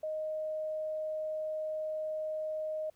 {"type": "tone", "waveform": "sine", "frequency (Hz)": 622, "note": "D#5", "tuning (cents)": -1, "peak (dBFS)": -33, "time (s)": [0.03, 2.9], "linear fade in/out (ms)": 5, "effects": ["pink hiss -71 dBFS RMS until 2.95 s"]}